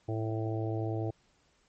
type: harmonic tone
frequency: 110.7 Hz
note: A2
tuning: 11 cents sharp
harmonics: 1 / 3 / 4 / 5 / 6 / 7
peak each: -32 / -36 / -40 / -44 / -42 / -44 dBFS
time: 0.08-1.11 s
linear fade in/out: 10 ms
effects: pink hiss -69 dBFS RMS until 1.68 s + MP3 32 kbps